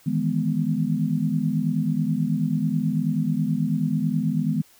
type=chord; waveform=sine; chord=E major seventh; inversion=third; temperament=equal; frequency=155.56 / 164.81 / 207.7 / 246.9 Hz; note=D#3 / E3 / G#3 / B3; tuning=0 / 0 / 0 / 0 cents; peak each=-26 dBFS; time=0.06-4.62 s; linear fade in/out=10 ms; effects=white hiss -55 dBFS RMS until 4.79 s